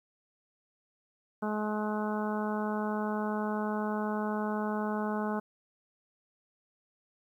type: harmonic tone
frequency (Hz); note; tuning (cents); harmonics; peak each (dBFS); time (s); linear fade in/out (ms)
212.1; G#3; +37; 1 / 2 / 3 / 4 / 5 / 6 / 7; -32 / -37 / -39 / -38 / -41 / -43 / -43; 1.42-5.4; 10
effects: 11-bit